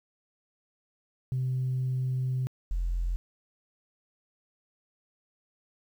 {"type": "tone pair in turn", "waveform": "sine", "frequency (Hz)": [128.9, 43.28], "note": ["C3", "F1"], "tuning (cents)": [-26, -15], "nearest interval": "octave + perfect fifth", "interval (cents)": 1889, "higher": "first", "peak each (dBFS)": -25, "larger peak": "neither", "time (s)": [[1.32, 2.47], [2.71, 3.16]], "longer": "first", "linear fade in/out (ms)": 0, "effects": ["tanh soft clip ceiling -23 dBFS", "10-bit"]}